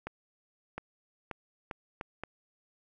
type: accelerating click train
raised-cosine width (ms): 0.5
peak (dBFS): -22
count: 6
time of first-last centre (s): 0.07-2.236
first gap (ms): 710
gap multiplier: 0.75
effects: none